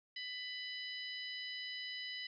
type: harmonic tone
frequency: 996 Hz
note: B5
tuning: 14 cents sharp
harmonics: 2 / 3 / 4 / 5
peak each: -46 / -46 / -49 / -49 dBFS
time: 0.16-2.27 s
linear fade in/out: 5 ms
effects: none